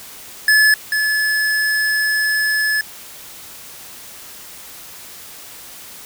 square tone pair in turn, 1720 / 1720 Hz, A6 / A6, -40 / -40 cents, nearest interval unison, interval 0 cents, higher neither, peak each -10 / -16 dBFS, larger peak first, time 0.48-0.74 / 0.92-2.81 s, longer second, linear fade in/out 2 ms, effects white hiss -37 dBFS RMS until 6.05 s

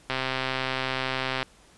click train, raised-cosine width 0.3 ms, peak -11 dBFS, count 175, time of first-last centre 0.1-1.428 s, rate 131 Hz, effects pink hiss -56 dBFS RMS until 1.77 s + resampled to 24000 Hz

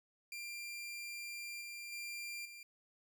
sawtooth tone with level steps, 2380 Hz, D7, 22 cents sharp, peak -40 / -42 / -39 / -47 dBFS, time 0.32-2.63 s, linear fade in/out 2 ms, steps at 1.61 / 1.92 / 2.45 s, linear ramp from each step 5 ms, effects none

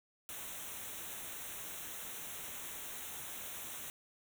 white band-stop noise, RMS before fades -45 dBFS, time 0.29-3.9 s, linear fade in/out 0 ms, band 4000 to 5700 Hz, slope 96 dB/octave, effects none

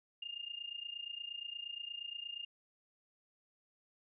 sine tone with amplitude modulation, 2819 Hz, F7, 16 cents sharp, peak -38 dBFS, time 0.22-2.45 s, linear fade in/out 5 ms, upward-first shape sine, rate 28.5 Hz, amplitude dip 85%, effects none

